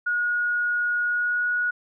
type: tone with pitch glide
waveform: sine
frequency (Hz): 1446 to 1457.7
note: F#6 to F#6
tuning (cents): -40 to -26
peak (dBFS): -21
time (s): 0.06-1.71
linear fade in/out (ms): 10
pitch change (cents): +14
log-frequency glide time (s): 1.04-1.48
effects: none